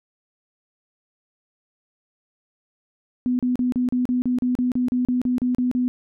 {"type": "tone bursts", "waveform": "sine", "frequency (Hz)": 249.1, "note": "B3", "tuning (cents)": 15, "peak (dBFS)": -18, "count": 16, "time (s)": [3.26, 5.88], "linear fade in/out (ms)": 0, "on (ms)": 130, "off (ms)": 36, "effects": []}